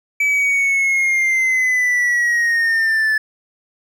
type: linear sweep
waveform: triangle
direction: down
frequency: 2302 to 1736 Hz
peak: -12 dBFS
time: 0.2-3.18 s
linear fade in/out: 5 ms
effects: none